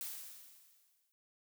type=noise with exponential decay; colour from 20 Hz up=blue; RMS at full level=-41 dBFS; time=0.01-1.12 s; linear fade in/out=0 ms; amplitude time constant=240 ms; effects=none